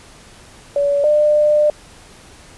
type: tone pair in turn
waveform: sine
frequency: 570 / 598.8 Hz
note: C#5 / D5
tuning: +48 / +33 cents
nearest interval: minor second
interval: 85 cents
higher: second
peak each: -13 / -10 dBFS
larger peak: second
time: 0.76-1.04 / 1.04-1.7 s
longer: second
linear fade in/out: 2 ms
effects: pink hiss -43 dBFS RMS until 2.57 s + resampled to 24000 Hz